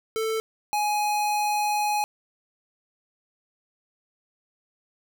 square tone pair in turn, 443 / 836.3 Hz, A4 / G#5, +12 / +12 cents, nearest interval major seventh, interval 1100 cents, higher second, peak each -25 / -23 dBFS, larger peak second, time 0.16-0.4 / 0.73-2.04 s, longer second, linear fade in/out 0 ms, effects none

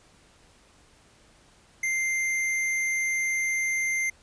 square tone, 2093 Hz, C7, in tune, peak -25 dBFS, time 1.83-4.1 s, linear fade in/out 5 ms, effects pink hiss -58 dBFS RMS until 4.22 s + resampled to 22050 Hz

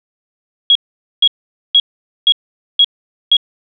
sine tone bursts, 3313 Hz, G#7, 5 cents flat, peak -5 dBFS, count 6, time 0.7-3.368 s, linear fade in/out 2 ms, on 53 ms, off 470 ms, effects none

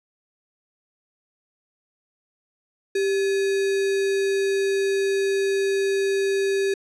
sine tone with sample-and-hold, 392 Hz, G4, in tune, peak -19 dBFS, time 2.95-6.74 s, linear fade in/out 5 ms, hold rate 2100 Hz, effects low-pass 8000 Hz 12 dB/octave

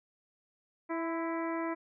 harmonic tone with a mistuned harmonic, 329.6 Hz, E4, in tune, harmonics 1 / 2 / 3 / 4 / 5 / 6 / 7, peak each -34 / -39 / -39 / -44 / -48 / -45 / -50 dBFS, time 0.89-1.75 s, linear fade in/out 20 ms, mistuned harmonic 3, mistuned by +23 cents, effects none

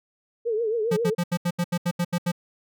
sine tone with vibrato, 447.9 Hz, A4, 31 cents sharp, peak -22 dBFS, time 0.45-1.15 s, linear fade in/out 20 ms, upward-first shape triangle, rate 7.4 Hz, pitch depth 130 cents each way
square tone bursts, 174.61 Hz, F3, in tune, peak -22 dBFS, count 11, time 0.91-2.318 s, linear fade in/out 10 ms, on 58 ms, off 77 ms
effects none

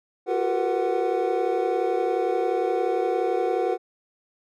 triangle tone cluster, 353.5 / 384.9 / 455.6 / 492.8 / 743 Hz, F4 / G4 / A#4 / B4 / F#5, +21 / -32 / -40 / -4 / +7 cents, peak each -26 dBFS, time 0.26-3.78 s, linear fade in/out 50 ms, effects none

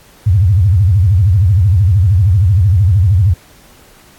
sine tone with vibrato, 95.1 Hz, F#2, 48 cents sharp, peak -6 dBFS, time 0.26-3.34 s, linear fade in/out 10 ms, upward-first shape sine, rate 13 Hz, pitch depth 250 cents each way, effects pink hiss -44 dBFS RMS until 4.18 s + AAC 64 kbps

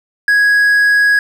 triangle tone, 1661.2 Hz, G#6, in tune, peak -6 dBFS, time 0.28-1.19 s, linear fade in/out 2 ms, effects none

